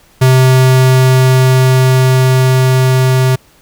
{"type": "tone with level ramp", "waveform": "square", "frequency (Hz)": 129.7, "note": "C3", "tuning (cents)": -15, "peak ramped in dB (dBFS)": [-5, -8], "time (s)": [0.21, 3.36], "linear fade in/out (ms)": 10, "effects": ["pink hiss -47 dBFS RMS until 3.61 s"]}